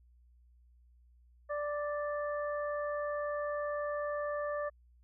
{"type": "harmonic tone", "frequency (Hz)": 587.3, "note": "D5", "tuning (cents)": 0, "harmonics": [1, 2, 3], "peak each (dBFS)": [-34, -40, -44], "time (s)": [1.49, 4.7], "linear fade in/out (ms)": 20, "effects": ["added 60 Hz sine -60 dBFS peak until 5.03 s"]}